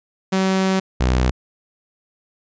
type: tone pair in turn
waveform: sawtooth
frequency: 190 / 62.86 Hz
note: F#3 / B1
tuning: +46 / +31 cents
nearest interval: octave + perfect fifth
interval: 1915 cents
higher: first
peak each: -12 / -11 dBFS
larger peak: second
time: 0.32-0.8 / 1-1.31 s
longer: first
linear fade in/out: 10 ms
effects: resampled to 16000 Hz